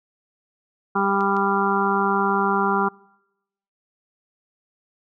harmonic tone, 197.7 Hz, G3, 15 cents sharp, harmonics 1 / 2 / 4 / 5 / 6 / 7, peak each -25 / -25 / -25 / -25 / -25 / -25 dBFS, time 0.95-2.89 s, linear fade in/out 10 ms
clicks, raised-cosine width 0.2 ms, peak -25 dBFS, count 2, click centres 1.208 / 1.367 s
effects noise-tail reverb RT60 0.9 s tail -26 dB re dry

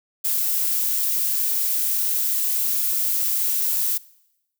violet noise, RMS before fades -22 dBFS, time 0.24-3.98 s, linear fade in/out 10 ms, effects noise-tail reverb RT60 0.9 s tail -22 dB re dry

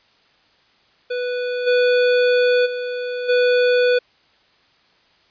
square tone with level steps, 493.9 Hz, B4, in tune, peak -22 / -14 / -24 / -14 dBFS, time 1.1-3.99 s, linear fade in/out 10 ms, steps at 1.66 / 2.65 / 3.28 s, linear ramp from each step 20 ms, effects white hiss -57 dBFS RMS until 5.3 s + resampled to 11025 Hz

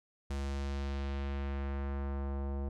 square tone with low-pass filter sweep, 69.3 Hz, C#2, in tune, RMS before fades -36 dBFS, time 0.3-2.69 s, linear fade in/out 5 ms, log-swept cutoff 8500 to 710 Hz, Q 1, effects none

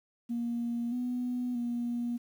sine tone with pitch steps, 236.1 / 247.1 / 239 Hz, A#3 / B3 / A#3, +22 / +1 / +43 cents, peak -29 dBFS, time 0.29-2.18 s, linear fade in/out 20 ms, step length 630 ms, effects tanh soft clip ceiling -26 dBFS + 10-bit

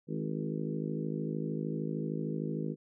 harmonic tone with a mistuned harmonic, 53.2 Hz, G#1, 42 cents sharp, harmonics 3 / 4 / 5 / 6 / 7 / 8 / 9, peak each -36 / -38 / -40 / -42 / -43 / -44 / -45 dBFS, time 0.07-2.76 s, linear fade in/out 50 ms, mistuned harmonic 7, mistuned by -18 cents, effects none

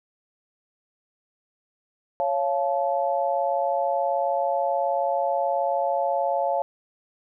sine chord, Db augmented, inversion none, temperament just, 554.4 / 693 / 866.2 Hz, Db5 / F5 / A5, 0 / -14 / -27 cents, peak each -25 / -25 / -27 dBFS, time 2.2-6.62 s, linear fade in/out 0 ms, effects none

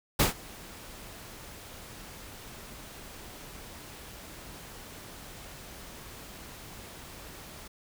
pink noise with ADSR envelope, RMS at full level -22 dBFS, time 0.19-7.68 s, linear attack 10 ms, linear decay 130 ms, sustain -24 dB, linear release 9 ms, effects none

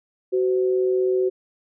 sine tone pair together, 375.1 / 511 Hz, F#4 / C5, +24 / -41 cents, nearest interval perfect fourth, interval 535 cents, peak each -18 / -27 dBFS, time 0.32-1.3 s, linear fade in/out 20 ms, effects none

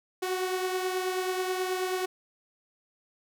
sawtooth beating tone pair, 368.9 / 378.2 Hz, F#4 / F#4, -5 / +38 cents, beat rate 9.3 Hz, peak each -25 / -32 dBFS, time 0.22-2.06 s, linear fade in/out 10 ms, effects none

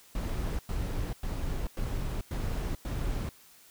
brown noise bursts, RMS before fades -32 dBFS, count 6, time 0.15-3.29 s, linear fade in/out 2 ms, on 440 ms, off 100 ms, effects white hiss -57 dBFS RMS until 3.7 s

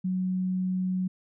sine tone, 185 Hz, F#3, in tune, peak -25 dBFS, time 0.04-1.08 s, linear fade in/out 10 ms, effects none

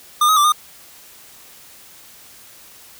square tone with pitch steps, 1208 / 1265 / 1174 / 1221 Hz, D6 / D#6 / D6 / D#6, +48 / +28 / -1 / -33 cents, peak -12 dBFS, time 0.21-0.522 s, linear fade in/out 5 ms, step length 78 ms, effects white hiss -44 dBFS RMS until 2.99 s

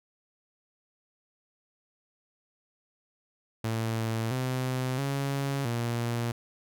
sawtooth tone with pitch steps, 112.8 / 128.5 / 138.6 / 118.1 Hz, A2 / C3 / C#3 / A#2, +44 / -31 / 0 / +23 cents, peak -24 dBFS, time 3.64-6.32 s, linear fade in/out 5 ms, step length 670 ms, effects none

